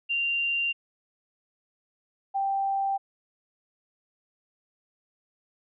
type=tone pair in turn; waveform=sine; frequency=2777 / 784.7 Hz; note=F7 / G5; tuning=-10 / +2 cents; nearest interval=octave + minor seventh; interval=2188 cents; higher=first; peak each=-24 / -24 dBFS; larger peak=neither; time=0.09-0.73 / 2.34-2.98 s; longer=neither; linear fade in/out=20 ms; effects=none